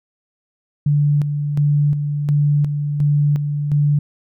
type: tone with tremolo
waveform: sine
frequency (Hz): 146.1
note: D3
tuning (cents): -9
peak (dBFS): -12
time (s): 0.86-3.99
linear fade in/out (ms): 5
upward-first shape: square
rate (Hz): 1.4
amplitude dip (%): 50
effects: none